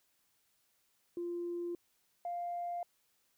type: tone pair in turn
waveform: sine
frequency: 346.8 / 698.4 Hz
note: F4 / F5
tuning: -12 / 0 cents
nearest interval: octave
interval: 1212 cents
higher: second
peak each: -35 / -35 dBFS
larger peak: neither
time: 1.17-1.75 / 2.25-2.83 s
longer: neither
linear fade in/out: 2 ms
effects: tanh soft clip ceiling -31 dBFS + white hiss -75 dBFS RMS until 3.37 s